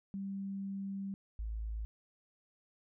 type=tone pair in turn; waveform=sine; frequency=196 / 54.46 Hz; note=G3 / A1; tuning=0 / -17 cents; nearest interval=octave + minor seventh; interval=2217 cents; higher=first; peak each=-37 / -36 dBFS; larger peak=second; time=0.14-1.14 / 1.39-1.85 s; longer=first; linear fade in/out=0 ms; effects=none